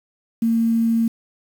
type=tone with quantisation; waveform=sine; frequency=228.4 Hz; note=A#3; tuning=35 cents flat; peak=-15 dBFS; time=0.42-1.08 s; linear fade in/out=5 ms; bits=7; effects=none